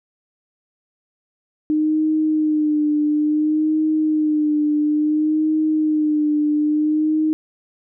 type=tone with vibrato; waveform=sine; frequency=305.1 Hz; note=D#4; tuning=34 cents flat; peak=-15 dBFS; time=1.7-7.33 s; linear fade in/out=0 ms; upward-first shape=sine; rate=0.58 Hz; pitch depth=36 cents each way; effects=none